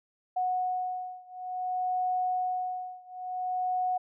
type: beating tone pair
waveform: sine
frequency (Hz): 734 / 734.56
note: F#5 / F#5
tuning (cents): -14 / -13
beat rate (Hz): 0.56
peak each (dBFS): -31 / -32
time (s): 0.36-3.98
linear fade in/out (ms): 10
effects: none